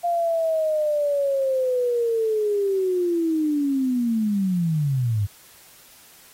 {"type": "linear sweep", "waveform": "sine", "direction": "down", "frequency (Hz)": [698.5, 96.7], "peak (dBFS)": -19, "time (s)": [0.03, 5.27], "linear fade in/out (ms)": 20, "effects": ["white hiss -50 dBFS RMS until 6.33 s", "AAC 48 kbps"]}